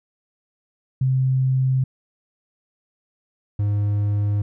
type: tone pair in turn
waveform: sine / triangle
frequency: 130.9 / 102.86 Hz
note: C3 / G#2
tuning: +1 / -16 cents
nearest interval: major third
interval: 417 cents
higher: first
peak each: -16 dBFS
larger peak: neither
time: 1.01-1.84 / 3.59-4.42 s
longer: neither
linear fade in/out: 5 ms
effects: none